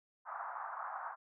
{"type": "band-pass noise", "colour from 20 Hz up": "white", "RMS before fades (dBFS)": -43, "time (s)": [0.25, 1.16], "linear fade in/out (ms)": 50, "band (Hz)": [720, 1400], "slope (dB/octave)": 48, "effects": []}